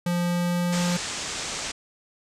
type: tone with pitch glide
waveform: square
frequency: 174.9 to 175.91 Hz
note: F3 to F3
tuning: +3 to +13 cents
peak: -23 dBFS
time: 0.06-0.97 s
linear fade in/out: 5 ms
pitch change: +10 cents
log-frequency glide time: 0.31-0.85 s
type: low-pass noise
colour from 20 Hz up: white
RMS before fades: -32 dBFS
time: 0.72-1.72 s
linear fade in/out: 10 ms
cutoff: 8100 Hz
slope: 48 dB/octave
effects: resampled to 32000 Hz